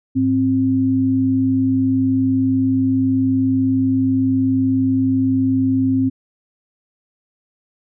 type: tone pair together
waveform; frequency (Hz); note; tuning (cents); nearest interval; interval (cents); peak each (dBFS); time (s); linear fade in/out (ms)
sine; 104.69 / 263.8; G#2 / C4; +14 / +14; octave + major third; 1600; -22 / -14; 0.15-6.1; 20
effects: none